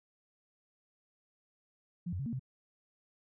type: tone with pitch steps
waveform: sine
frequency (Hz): 174.4 / 90.5 / 138 / 231.5 / 130.3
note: F3 / F#2 / C#3 / A#3 / C3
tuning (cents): -2 / -38 / -7 / -12 / -7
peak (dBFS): -34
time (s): 2.06-2.395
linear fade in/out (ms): 10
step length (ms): 67
effects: none